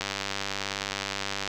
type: click train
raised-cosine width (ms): 0.2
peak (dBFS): -12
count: 146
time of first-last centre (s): 0.01-1.476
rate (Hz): 98.9
effects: none